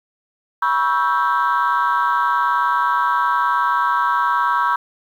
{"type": "chord", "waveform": "sine", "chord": "C# half-diminished seventh", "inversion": "third", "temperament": "equal with one note detuned", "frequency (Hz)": [969.7, 1108.7, 1318.5, 1568], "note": ["B5", "C#6", "E6", "G6"], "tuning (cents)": [-32, 0, 0, 0], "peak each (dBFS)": [-18, -19, -20, -22], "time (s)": [0.62, 4.76], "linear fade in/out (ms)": 5, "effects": ["tanh soft clip ceiling -9 dBFS", "8-bit"]}